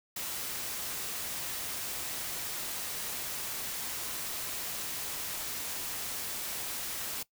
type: noise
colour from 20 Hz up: white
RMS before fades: -37 dBFS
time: 0.16-7.23 s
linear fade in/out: 5 ms
effects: noise-tail reverb RT60 0.1 s tail -20 dB re dry